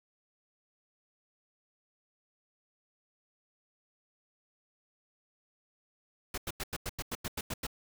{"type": "noise bursts", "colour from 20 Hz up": "pink", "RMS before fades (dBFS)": -36, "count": 11, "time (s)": [6.34, 7.668], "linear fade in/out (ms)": 5, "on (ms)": 38, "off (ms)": 91, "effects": []}